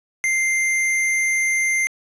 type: tone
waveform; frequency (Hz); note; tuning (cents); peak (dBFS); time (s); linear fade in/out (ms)
square; 2093; C7; 0; -18; 0.24-1.87; 0
effects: resampled to 24000 Hz + 10-bit

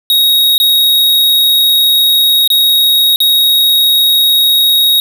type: tone with dropouts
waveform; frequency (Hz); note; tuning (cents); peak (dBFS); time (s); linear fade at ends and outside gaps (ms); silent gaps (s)
square; 3773; A#7; +20; -7; 0.1-5; 1; 0.58-0.6 / 2.476-2.502 / 3.16-3.203
effects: none

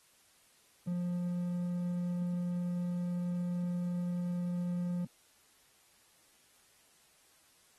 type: tone with hard clipping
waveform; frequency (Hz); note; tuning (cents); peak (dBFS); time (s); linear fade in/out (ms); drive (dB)
sine; 176.5; F3; +19; -33; 0.87-5.05; 5; 3
effects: white hiss -66 dBFS RMS until 7.78 s + AAC 32 kbps

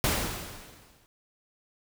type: noise with exponential decay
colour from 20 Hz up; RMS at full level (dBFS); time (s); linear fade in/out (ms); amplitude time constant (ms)
pink; -24; 0.04-1.06; 0; 220
effects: none

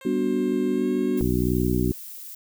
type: tone with pitch glide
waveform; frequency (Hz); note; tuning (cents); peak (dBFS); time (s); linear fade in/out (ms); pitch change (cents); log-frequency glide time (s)
10% pulse; 531 to 541.2; C5 to C#5; +25 to -42; -34; 0.01-1.2; 2; +33; 0.71-0.87
type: chord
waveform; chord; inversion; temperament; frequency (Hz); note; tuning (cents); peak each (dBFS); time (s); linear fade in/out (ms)
sine; G major seventh; none; equal; 196 / 246.9 / 293.7 / 370; G3 / B3 / D4 / F#4; 0 / 0 / 0 / 0; -29 / -25 / -27 / -25; 0.05-1.22; 5
type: noise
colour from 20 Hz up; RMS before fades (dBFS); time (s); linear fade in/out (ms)
violet; -39; 1.17-2.35; 5
type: harmonic tone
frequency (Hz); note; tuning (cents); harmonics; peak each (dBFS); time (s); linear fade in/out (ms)
61.5; B1; -7; 1 / 2 / 3 / 4 / 5 / 6; -27 / -27 / -27 / -27 / -27 / -27; 1.21-1.92; 0
effects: none

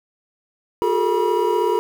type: tone cluster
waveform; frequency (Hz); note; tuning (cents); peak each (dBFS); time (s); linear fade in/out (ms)
triangle; 359.6 / 411.9 / 448.3 / 966; F#4 / G#4 / A4 / B5; -49 / -14 / +32 / -39; -20; 0.82-1.79; 0
effects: 7-bit

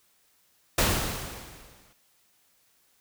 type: noise with exponential decay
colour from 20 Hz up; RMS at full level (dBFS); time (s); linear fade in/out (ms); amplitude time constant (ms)
pink; -21; 0.78-1.93; 5; 250
effects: white hiss -66 dBFS RMS until 3 s

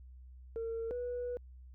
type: tone pair in turn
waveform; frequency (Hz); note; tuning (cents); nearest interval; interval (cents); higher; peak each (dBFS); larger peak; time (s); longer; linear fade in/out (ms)
sine; 455.8 / 489.1; A#4 / B4; -39 / -17; minor second; 122; second; -34 / -34; neither; 0.56-0.91 / 0.91-1.37; second; 0
effects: tanh soft clip ceiling -32 dBFS + added 63 Hz sine -50 dBFS peak until 1.74 s

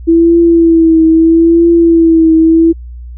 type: tone with vibrato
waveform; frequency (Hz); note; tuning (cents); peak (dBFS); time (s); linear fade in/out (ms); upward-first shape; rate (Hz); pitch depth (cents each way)
sine; 330.1; E4; +2; -3; 0.07-2.73; 20; triangle; 0.77; 49
effects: added 60 Hz sine -24 dBFS peak until 3.17 s

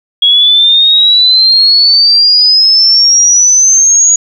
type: exponential sweep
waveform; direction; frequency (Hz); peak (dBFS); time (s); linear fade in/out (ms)
sine; up; 3314 to 6780; -3; 0.22-4.16; 5
effects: 7-bit

